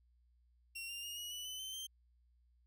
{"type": "tone with pitch steps", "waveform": "sawtooth", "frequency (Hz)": [2738, 2792, 2848, 2904, 2962, 3021, 3080, 3142], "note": ["F7", "F7", "F7", "F#7", "F#7", "F#7", "G7", "G7"], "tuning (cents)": [-35, -1, 33, -33, 1, 35, -31, 3], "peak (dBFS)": -40, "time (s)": [0.75, 1.87], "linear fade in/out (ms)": 10, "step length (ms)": 140, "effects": ["added 60 Hz sine -68 dBFS peak until 2.66 s"]}